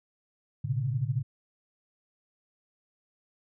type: tone cluster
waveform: sine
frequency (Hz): 112.9 / 128 / 140.9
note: A2 / C3 / C#3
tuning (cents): +45 / -38 / +29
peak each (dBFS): -31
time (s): 0.64-1.23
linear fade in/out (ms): 10
effects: none

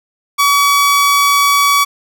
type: tone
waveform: sawtooth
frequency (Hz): 1137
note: C#6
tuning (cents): +44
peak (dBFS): -5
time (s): 0.38-1.85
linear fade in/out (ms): 20
effects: none

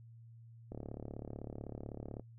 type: click train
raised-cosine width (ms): 2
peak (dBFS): -30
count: 54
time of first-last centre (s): 0.72-2.196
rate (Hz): 35.9
effects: noise-tail reverb RT60 0.1 s tail -20 dB re dry + added 115 Hz sine -53 dBFS peak until 2.38 s

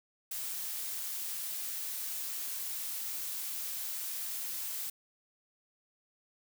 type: noise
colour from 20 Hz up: blue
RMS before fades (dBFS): -38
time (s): 0.31-4.9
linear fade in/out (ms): 5
effects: none

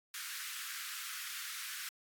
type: high-pass noise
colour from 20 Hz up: pink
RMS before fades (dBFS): -43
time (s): 0.14-1.89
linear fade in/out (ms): 2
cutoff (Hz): 1300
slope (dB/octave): 48
effects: AAC 64 kbps

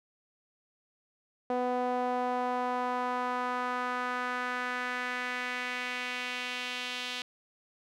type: tone with band-pass filter sweep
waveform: sawtooth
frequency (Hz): 248.8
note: B3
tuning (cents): +13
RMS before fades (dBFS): -33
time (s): 1.5-7.22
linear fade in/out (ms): 2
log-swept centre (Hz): 630 to 3300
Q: 2
effects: none

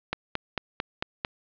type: click train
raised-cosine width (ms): 0.3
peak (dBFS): -11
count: 6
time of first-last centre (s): 0.13-1.249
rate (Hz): 4.47
effects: resampled to 11025 Hz + 8-bit

